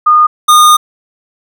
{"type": "tone pair in turn", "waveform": ["sine", "square"], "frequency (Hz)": [1223, 1223], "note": ["D#6", "D#6"], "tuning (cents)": [-30, -30], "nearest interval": "unison", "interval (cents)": 0, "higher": "neither", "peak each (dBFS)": -3, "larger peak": "neither", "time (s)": [[0.06, 0.27], [0.48, 0.77]], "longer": "second", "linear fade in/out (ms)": 10, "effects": []}